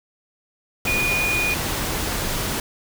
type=tone in noise; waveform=sine; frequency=2451 Hz; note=D#7; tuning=27 cents flat; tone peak=-20 dBFS; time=0.87-1.54 s; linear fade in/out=2 ms; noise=pink; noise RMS=-25 dBFS; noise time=0.85-2.6 s; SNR=+2 dB; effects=none